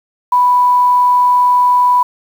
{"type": "tone with quantisation", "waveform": "sine", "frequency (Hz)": 987.8, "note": "B5", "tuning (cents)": 0, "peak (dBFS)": -7, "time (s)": [0.32, 2.03], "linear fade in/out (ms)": 5, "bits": 6, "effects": []}